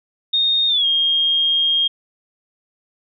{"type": "tone with pitch glide", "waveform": "sine", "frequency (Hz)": [3691, 3232], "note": ["A#7", "G#7"], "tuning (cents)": [-18, -48], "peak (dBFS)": -14, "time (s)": [0.33, 1.88], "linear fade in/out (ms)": 10, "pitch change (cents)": -230, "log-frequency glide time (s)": [0.68, 0.86], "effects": []}